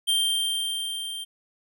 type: tone with level ramp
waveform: square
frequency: 3164 Hz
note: G7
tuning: 15 cents sharp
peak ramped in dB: -20 to -33 dBFS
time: 0.07-1.25 s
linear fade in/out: 20 ms
effects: none